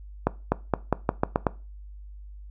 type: accelerating click train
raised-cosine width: 1 ms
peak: -6 dBFS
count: 8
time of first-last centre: 0.27-1.468 s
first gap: 250 ms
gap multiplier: 0.87
effects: noise-tail reverb RT60 0.3 s tail -19 dB re dry + added 50 Hz sine -40 dBFS peak until 2.5 s